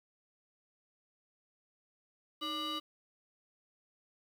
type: tone with frequency modulation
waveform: sine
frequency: 2071 Hz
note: C7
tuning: 18 cents flat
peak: -32 dBFS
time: 2.41-2.8 s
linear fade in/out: 20 ms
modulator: 880 Hz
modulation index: 2.2
effects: tanh soft clip ceiling -34 dBFS + 10-bit